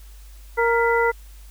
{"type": "harmonic tone with a mistuned harmonic", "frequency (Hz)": 466.2, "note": "A#4", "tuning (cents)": 0, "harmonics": [1, 2, 3, 4], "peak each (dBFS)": [-19, -22, -24, -25], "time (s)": [0.57, 1.12], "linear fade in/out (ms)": 20, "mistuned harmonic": 4, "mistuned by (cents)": 120, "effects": ["added 50 Hz sine -40 dBFS peak until 1.5 s", "white hiss -53 dBFS RMS until 1.5 s"]}